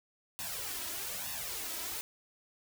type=noise with flanger; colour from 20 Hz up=white; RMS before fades=-39 dBFS; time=0.39-2.01 s; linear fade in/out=0 ms; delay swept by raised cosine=1.1 to 3.1 ms; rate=1.1 Hz; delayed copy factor=+0.75; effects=none